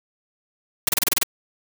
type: noise bursts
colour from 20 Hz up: white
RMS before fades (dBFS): -18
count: 8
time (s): 0.87-1.233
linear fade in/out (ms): 5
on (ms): 20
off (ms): 29
effects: none